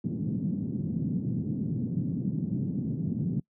pink band-pass noise, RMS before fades -30 dBFS, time 0.04-3.4 s, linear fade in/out 5 ms, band 130 to 240 Hz, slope 24 dB/octave, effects noise-tail reverb RT60 0.1 s tail -25 dB re dry + high-pass 80 Hz 12 dB/octave

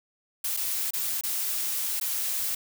blue noise with dropouts, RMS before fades -29 dBFS, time 0.44-2.55 s, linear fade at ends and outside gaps 5 ms, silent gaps 0.567-0.571 / 0.908-0.935 / 1.211-1.235 / 2-2.011 s, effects none

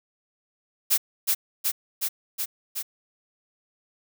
blue noise with echo, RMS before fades -20 dBFS, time 0.9-0.98 s, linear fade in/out 20 ms, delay 370 ms, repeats 5, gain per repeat -2 dB, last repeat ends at 2.83 s, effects none

